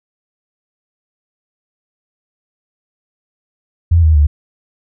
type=tone with pitch steps; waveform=sine; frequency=84.5 / 78.84 / 73.56 Hz; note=E2 / D#2 / D2; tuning=+43 / +23 / +3 cents; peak=-6 dBFS; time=3.91-4.27 s; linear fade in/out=10 ms; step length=120 ms; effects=none